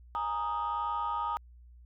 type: chord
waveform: sine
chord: Ab suspended second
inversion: none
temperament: equal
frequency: 830.6 / 932.3 / 1244.5 Hz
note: Ab5 / Bb5 / Eb6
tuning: 0 / 0 / 0 cents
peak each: -36 / -32 / -32 dBFS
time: 0.15-1.37 s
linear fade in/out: 0 ms
effects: tanh soft clip ceiling -25 dBFS + added 60 Hz sine -51 dBFS peak until 1.85 s